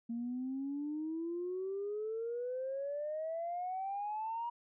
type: exponential sweep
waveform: sine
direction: up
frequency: 230 to 956 Hz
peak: -35 dBFS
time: 0.09-4.5 s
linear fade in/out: 10 ms
effects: tanh soft clip ceiling -31 dBFS